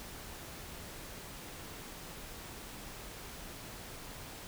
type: silence
effects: pink hiss -47 dBFS RMS until 4.47 s